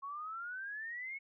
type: exponential sweep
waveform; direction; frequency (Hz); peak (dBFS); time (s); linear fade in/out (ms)
sine; up; 1091 to 2217; -40; 0.02-1.19; 20
effects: none